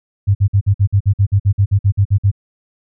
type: tone bursts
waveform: sine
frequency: 99.8 Hz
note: G2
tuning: 32 cents sharp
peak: -8 dBFS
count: 16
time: 0.27-2.315 s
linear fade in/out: 20 ms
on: 80 ms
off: 51 ms
effects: none